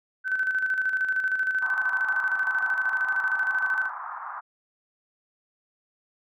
sine tone with tremolo, 1526 Hz, G6, 47 cents flat, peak -21 dBFS, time 0.24-3.9 s, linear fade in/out 50 ms, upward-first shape square, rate 13 Hz, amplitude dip 50%
white band-pass noise, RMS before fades -36 dBFS, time 1.61-4.41 s, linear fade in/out 20 ms, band 820 to 1400 Hz, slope 48 dB/octave
effects none

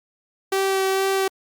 sawtooth tone with vibrato, 385.5 Hz, G4, 29 cents flat, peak -15 dBFS, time 0.52-1.28 s, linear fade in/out 5 ms, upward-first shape sine, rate 2.2 Hz, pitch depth 11 cents each way, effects Opus 48 kbps

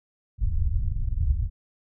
pink low-pass noise, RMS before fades -24 dBFS, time 0.38-1.5 s, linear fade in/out 50 ms, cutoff 100 Hz, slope 24 dB/octave, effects none

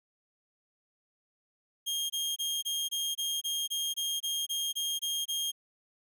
sawtooth tone bursts, 3228 Hz, G#7, 50 cents flat, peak -27 dBFS, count 14, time 1.86-5.519 s, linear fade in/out 20 ms, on 240 ms, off 23 ms, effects none

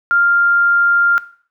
sine tone, 1396.9 Hz, F6, in tune, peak -10 dBFS, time 0.11-1.18 s, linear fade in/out 0 ms, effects noise-tail reverb RT60 0.5 s tail -17 dB re dry

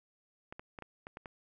clicks, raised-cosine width 0.5 ms, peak -29 dBFS, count 7, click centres 0.525 / 0.595 / 0.788 / 0.823 / 1.069 / 1.171 / 1.258 s, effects none

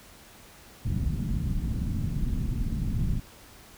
pink low-pass noise, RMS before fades -28 dBFS, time 0.85-3.2 s, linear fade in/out 5 ms, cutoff 220 Hz, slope 24 dB/octave, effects pink hiss -51 dBFS RMS until 3.77 s

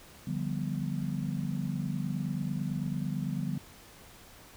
sine chord, G dominant seventh, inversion second, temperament just, 147 / 176.4 / 196 / 245 Hz, D3 / F3 / G3 / B3, +2 / +18 / 0 / -14 cents, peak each -34 / -36 / -36 / -38 dBFS, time 0.27-3.58 s, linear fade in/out 5 ms, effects pink hiss -53 dBFS RMS until 4.56 s

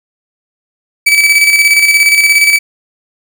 40% pulse tone with tremolo, 2297 Hz, D7, 39 cents flat, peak -3 dBFS, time 1.06-2.59 s, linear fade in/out 10 ms, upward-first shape square, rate 17 Hz, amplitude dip 45%, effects none

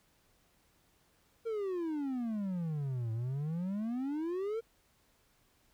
triangle exponential two-way sweep, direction down then up, 466 to 110 to 466 Hz, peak -31 dBFS, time 1.45-4.61 s, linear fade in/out 20 ms, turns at 3.12 s, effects pink hiss -70 dBFS RMS until 5.73 s

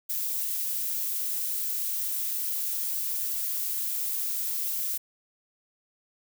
violet noise with high-pass filter sweep, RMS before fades -30 dBFS, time 0.09-4.98 s, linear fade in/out 10 ms, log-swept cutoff 1300 to 600 Hz, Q 0.72, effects none

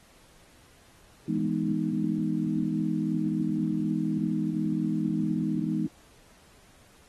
sine chord, E major seventh, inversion none, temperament equal, 164.81 / 207.7 / 246.9 / 311.1 Hz, E3 / G#3 / B3 / D#4, 0 / 0 / 0 / 0 cents, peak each -31 / -30 / -32 / -30 dBFS, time 1.28-5.87 s, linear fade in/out 5 ms, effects pink hiss -58 dBFS RMS until 7.08 s + AAC 32 kbps

